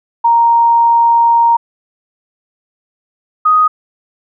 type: tone pair in turn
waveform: sine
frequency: 932.3 / 1248 Hz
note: A#5 / D#6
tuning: 0 / +5 cents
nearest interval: perfect fourth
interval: 505 cents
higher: second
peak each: -6 dBFS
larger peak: neither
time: 0.24-1.57 / 3.45-3.68 s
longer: first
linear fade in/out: 10 ms
effects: none